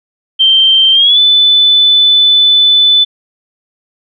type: tone with pitch glide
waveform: sine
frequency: 3136 to 3500 Hz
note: G7 to A7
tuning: 0 to -10 cents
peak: -4 dBFS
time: 0.39-3.05 s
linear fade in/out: 20 ms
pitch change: +190 cents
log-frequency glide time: 0.93-1.19 s
effects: none